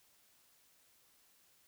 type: silence
effects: white hiss -69 dBFS RMS until 1.67 s